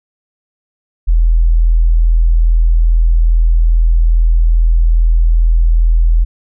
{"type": "tone", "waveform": "sine", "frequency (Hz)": 41.2, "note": "E1", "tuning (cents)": 0, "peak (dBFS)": -6, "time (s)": [1.07, 6.25], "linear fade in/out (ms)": 20, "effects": []}